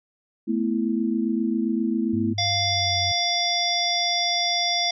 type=chord; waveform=sine; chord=A suspended second; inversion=none; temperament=just; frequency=220 / 247.5 / 330 Hz; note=A3 / B3 / E4; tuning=0 / +4 / +2 cents; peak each=-24 / -26 / -26 dBFS; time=0.47-2.34 s; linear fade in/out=20 ms
type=tone with pitch glide; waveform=sine; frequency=103.3 to 93.64 Hz; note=G#2 to F#2; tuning=-9 to +21 cents; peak=-29 dBFS; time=2.13-3.12 s; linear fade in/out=5 ms; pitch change=-170 cents; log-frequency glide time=2.32-2.93 s
type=harmonic tone; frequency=698 Hz; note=F5; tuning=1 cent flat; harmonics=1 / 3 / 5 / 7 / 8; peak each=-27 / -29 / -25 / -28 / -27 dBFS; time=2.38-4.91 s; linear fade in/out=5 ms
effects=none